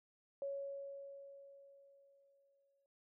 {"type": "tone with exponential decay", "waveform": "sine", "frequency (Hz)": 556, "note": "C#5", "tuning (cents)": 5, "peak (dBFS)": -38, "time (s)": [0.42, 2.86], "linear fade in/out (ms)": 1, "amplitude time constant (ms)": 530, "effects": []}